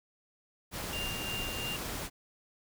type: noise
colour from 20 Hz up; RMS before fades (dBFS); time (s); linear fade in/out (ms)
pink; -38; 0.71-2.1; 50
type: tone with tremolo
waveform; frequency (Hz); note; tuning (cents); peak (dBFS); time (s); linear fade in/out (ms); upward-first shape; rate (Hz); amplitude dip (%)
sine; 2794; F7; 0; -35; 0.93-1.76; 0; sine; 2.9; 45
effects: none